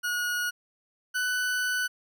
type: tone pair in turn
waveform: 40% pulse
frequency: 1451 / 1493.5 Hz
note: F#6 / F#6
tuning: -34 / +16 cents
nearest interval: unison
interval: 50 cents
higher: second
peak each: -26 / -25 dBFS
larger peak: second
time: 0.03-0.51 / 1.14-1.88 s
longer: second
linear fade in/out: 20 ms
effects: none